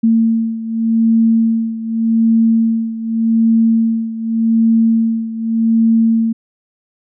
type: beating tone pair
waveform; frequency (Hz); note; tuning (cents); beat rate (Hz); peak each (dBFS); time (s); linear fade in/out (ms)
sine; 226 / 226.85; A3 / A#3; +47 / -47; 0.85; -12 / -16; 0.03-6.33; 10
effects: none